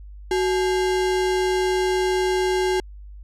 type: tone with sample-and-hold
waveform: sine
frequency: 371 Hz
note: F#4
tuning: 5 cents sharp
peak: -18 dBFS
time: 0.31-2.8 s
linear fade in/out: 2 ms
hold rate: 1225 Hz
effects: added 50 Hz sine -37 dBFS peak until 3.23 s + low-pass 8000 Hz 12 dB/octave